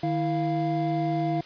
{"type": "tone cluster", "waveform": "triangle", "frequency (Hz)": [153.5, 328.6, 694], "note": ["D#3", "E4", "F5"], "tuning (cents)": [-23, -5, -11], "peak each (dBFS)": -26, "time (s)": [0.03, 1.41], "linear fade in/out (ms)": 5, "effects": ["white hiss -46 dBFS RMS until 1.45 s", "resampled to 11025 Hz"]}